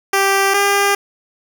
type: tone pair in turn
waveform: 10% pulse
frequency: 392.1 / 401.3 Hz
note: G4 / G4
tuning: 0 / +41 cents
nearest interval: unison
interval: 41 cents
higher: second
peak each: -4 dBFS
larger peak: neither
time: 0.13-0.54 / 0.54-0.95 s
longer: neither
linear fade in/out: 5 ms
effects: none